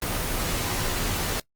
pink noise with comb filter, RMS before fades -27 dBFS, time 0.02-1.4 s, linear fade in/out 2 ms, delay 15 ms, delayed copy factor -0.55, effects noise-tail reverb RT60 0.1 s tail -23 dB re dry + Opus 24 kbps

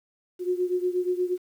sine beating tone pair, 359 / 367.4 Hz, F4 / F#4, +48 / -12 cents, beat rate 8.4 Hz, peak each -25 / -28 dBFS, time 0.39-1.38 s, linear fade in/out 50 ms, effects 9-bit

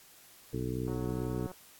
harmonic tone, 62.4 Hz, B1, 19 cents sharp, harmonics 1 / 2 / 3 / 4 / 5 / 6 / 7, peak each -42 / -36 / -42 / -40 / -39 / -42 / -40 dBFS, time 0.53-1.47 s, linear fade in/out 5 ms
click train, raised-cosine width 1 ms, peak -33 dBFS, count 118, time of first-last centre 0.88-1.516 s, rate 184 Hz
effects white hiss -57 dBFS RMS until 1.79 s + AAC 64 kbps

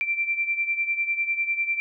sine beating tone pair, 2349 / 2359 Hz, D7 / D7, 0 / +7 cents, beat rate 10 Hz, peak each -24 / -29 dBFS, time 0.01-1.8 s, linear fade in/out 0 ms, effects none

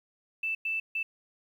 sine tone bursts at uneven times, 2647 Hz, E7, 7 cents sharp, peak -28 dBFS, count 3, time 0.43-0.55 / 0.65-0.8 / 0.95-1.03 s, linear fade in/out 5 ms, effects 10-bit

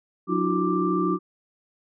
sine tone cluster, 181.6 / 298.4 / 333.1 / 367.1 / 1178 Hz, F#3 / D4 / E4 / F#4 / D6, -32 / +28 / +18 / -14 / +5 cents, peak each -27 dBFS, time 0.27-1.19 s, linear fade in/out 50 ms, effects none

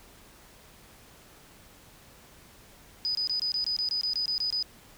sine tone bursts, 4977 Hz, D#8, in tune, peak -26 dBFS, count 13, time 3.05-4.626 s, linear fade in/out 0 ms, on 100 ms, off 23 ms, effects pink hiss -54 dBFS RMS until 4.97 s

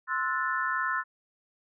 sine chord, F# half-diminished seventh, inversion second, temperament equal with one note detuned, 1046.5 / 1318.5 / 1461.3 / 1760 Hz, C6 / E6 / F#6 / A6, 0 / 0 / -22 / 0 cents, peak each -32 dBFS, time 0.07-1.04 s, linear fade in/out 50 ms, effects none

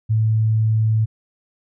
sine tone, 110 Hz, A2, in tune, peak -14 dBFS, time 0.09-1.06 s, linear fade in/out 20 ms, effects none

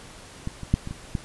clicks, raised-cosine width 5 ms, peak -16 / -22 / -6 / -20 / -20 / -13 dBFS, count 6, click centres 0.474 / 0.633 / 0.74 / 0.874 / 0.91 / 1.152 s, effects pink hiss -45 dBFS RMS until 1.24 s + resampled to 24000 Hz

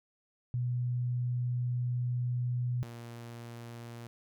sine / sawtooth tone pair in turn, 123 / 117.71 Hz, B2 / A#2, -7 / +17 cents, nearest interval minor second, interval 76 cents, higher first, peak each -29 / -39 dBFS, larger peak first, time 0.54-2.83 / 2.83-4.07 s, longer first, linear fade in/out 0 ms, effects none

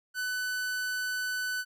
45% pulse tone, 1500 Hz, F#6, 23 cents sharp, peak -30 dBFS, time 0.14-1.65 s, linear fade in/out 50 ms, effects none

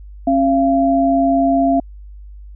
sine tone pair together, 271.4 / 684 Hz, C#4 / F5, -36 / -36 cents, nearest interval octave + major third, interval 1600 cents, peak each -14 / -14 dBFS, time 0.27-1.8 s, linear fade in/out 5 ms, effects added 50 Hz sine -33 dBFS peak until 2.55 s

